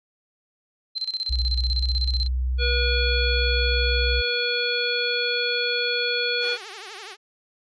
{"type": "tone with tremolo", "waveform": "sine", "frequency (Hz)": 4107, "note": "C8", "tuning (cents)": -33, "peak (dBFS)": -23, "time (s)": [0.95, 2.28], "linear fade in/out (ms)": 20, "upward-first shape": "square", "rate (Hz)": 16, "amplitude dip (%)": 80}
{"type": "tone with pitch glide", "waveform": "sine", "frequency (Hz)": [61.74, 63.04], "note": ["B1", "B1"], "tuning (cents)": [0, 36], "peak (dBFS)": -21, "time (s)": [1.29, 4.22], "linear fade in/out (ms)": 20, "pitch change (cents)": 36, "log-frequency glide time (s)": [1.48, 2.02]}
{"type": "harmonic tone", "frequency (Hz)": 483.1, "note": "B4", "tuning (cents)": -38, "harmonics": [1, 3, 5, 7, 9], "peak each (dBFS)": [-28, -28, -28, -28, -28], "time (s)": [2.58, 6.58], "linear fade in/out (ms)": 50}
{"type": "tone with vibrato", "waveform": "5% pulse", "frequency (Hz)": 407.5, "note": "G#4", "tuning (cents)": -33, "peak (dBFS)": -25, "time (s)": [6.4, 7.17], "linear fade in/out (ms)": 50, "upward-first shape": "triangle", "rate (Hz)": 12, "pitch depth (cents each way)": 220}
{"effects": ["resampled to 22050 Hz"]}